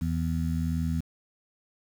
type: harmonic tone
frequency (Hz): 81.8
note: E2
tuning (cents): -13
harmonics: 1 / 2 / 3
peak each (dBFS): -29 / -29 / -32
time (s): 0.01-1.01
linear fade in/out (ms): 10
effects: 8-bit